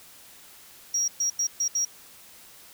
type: tone bursts at uneven times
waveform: sine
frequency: 5670 Hz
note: F8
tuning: 25 cents sharp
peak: -20 dBFS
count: 5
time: 0.94-1.08 / 1.2-1.3 / 1.39-1.47 / 1.6-1.68 / 1.75-1.85 s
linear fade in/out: 5 ms
effects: tanh soft clip ceiling -21 dBFS + white hiss -50 dBFS RMS until 2.73 s